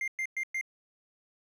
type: tone bursts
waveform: triangle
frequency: 2100 Hz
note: C7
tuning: 6 cents sharp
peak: -28 dBFS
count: 4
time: 0.01-0.612 s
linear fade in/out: 2 ms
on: 68 ms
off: 110 ms
effects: none